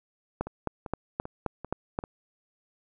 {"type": "two click trains", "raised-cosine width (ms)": 1, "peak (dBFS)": [-14, -23], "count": [7, 5], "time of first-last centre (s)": [[0.41, 1.989], [0.47, 2.039]], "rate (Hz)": [3.8, 2.55], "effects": []}